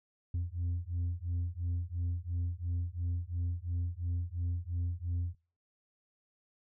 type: beating tone pair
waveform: sine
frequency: 85.7 / 88.6 Hz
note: F2 / F2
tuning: -32 / +25 cents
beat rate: 2.9 Hz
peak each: -33 / -33 dBFS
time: 0.34-5.35 s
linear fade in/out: 5 ms
effects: noise-tail reverb RT60 0.4 s tail -23 dB re dry + tanh soft clip ceiling -29 dBFS

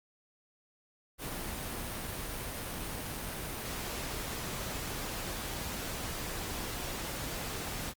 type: noise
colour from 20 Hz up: pink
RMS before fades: -38 dBFS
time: 1.18-7.94 s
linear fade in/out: 50 ms
effects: Opus 32 kbps

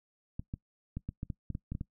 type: clicks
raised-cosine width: 5 ms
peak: -24 dBFS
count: 11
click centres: 0.395 / 0.539 / 0.97 / 1.09 / 1.231 / 1.302 / 1.503 / 1.551 / 1.72 / 1.751 / 1.811 s
effects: noise-tail reverb RT60 0.1 s tail -21 dB re dry

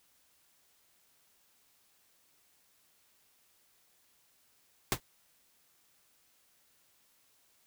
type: noise with exponential decay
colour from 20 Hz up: pink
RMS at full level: -24 dBFS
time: 4.92-5 s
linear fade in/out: 0 ms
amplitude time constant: 17 ms
effects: white hiss -69 dBFS RMS until 7.66 s

